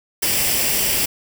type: noise with comb filter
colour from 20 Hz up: white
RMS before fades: -19 dBFS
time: 0.22-1.06 s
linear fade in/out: 10 ms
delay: 0.38 ms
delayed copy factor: +0.55
effects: none